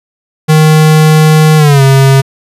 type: tone with pitch glide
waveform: square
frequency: 155.56 to 135.42 Hz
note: D#3 to C#3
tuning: 0 to -40 cents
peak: -3 dBFS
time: 0.48-2.22 s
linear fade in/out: 20 ms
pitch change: -240 cents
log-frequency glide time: 1.57-1.82 s
effects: resampled to 32000 Hz